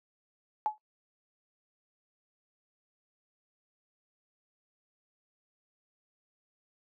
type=tone with exponential decay; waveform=sine; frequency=854 Hz; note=G#5; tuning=48 cents sharp; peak=-22 dBFS; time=0.66-0.78 s; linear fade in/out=0 ms; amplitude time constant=24 ms; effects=noise-tail reverb RT60 0.1 s tail -17 dB re dry + high-pass 400 Hz 12 dB/octave